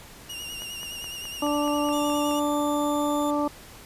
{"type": "tone with vibrato", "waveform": "sawtooth", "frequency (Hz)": 2834, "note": "F7", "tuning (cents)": 25, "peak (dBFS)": -31, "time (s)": [0.29, 2.4], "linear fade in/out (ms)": 10, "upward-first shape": "sine", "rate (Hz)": 9.7, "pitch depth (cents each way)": 44}
{"type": "click train", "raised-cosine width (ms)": 0.5, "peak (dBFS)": -26, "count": 9, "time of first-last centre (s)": [0.62, 2.311], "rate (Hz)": 4.73}
{"type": "harmonic tone", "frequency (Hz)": 293.1, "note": "D4", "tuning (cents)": -3, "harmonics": [1, 2, 3, 4], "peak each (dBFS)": [-25, -28, -30, -31], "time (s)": [1.42, 3.48], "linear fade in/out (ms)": 5}
{"type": "tone", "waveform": "15% pulse", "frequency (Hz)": 3550, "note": "A7", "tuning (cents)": 15, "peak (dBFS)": -31, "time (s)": [1.92, 3.31], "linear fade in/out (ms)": 10}
{"effects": ["pink hiss -46 dBFS RMS until 3.85 s", "resampled to 32000 Hz"]}